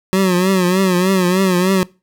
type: tone with vibrato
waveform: 25% pulse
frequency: 185 Hz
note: F#3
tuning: in tune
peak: -8 dBFS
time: 0.13-1.83 s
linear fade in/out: 0 ms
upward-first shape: triangle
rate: 3.3 Hz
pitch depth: 95 cents each way
effects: noise-tail reverb RT60 0.3 s tail -23 dB re dry